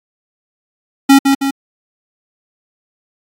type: tone with echo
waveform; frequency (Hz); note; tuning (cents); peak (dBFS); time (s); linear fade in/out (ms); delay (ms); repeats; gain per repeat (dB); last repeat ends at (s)
square; 274.2; C#4; -19; -4; 1.09-1.19; 10; 160; 2; -5; 1.51
effects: AAC 48 kbps